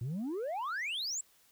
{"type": "exponential sweep", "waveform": "sine", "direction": "up", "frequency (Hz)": [110, 7880], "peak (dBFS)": -31, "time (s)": [0.01, 1.21], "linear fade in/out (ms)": 5, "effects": ["tanh soft clip ceiling -33 dBFS", "white hiss -66 dBFS RMS until 1.51 s"]}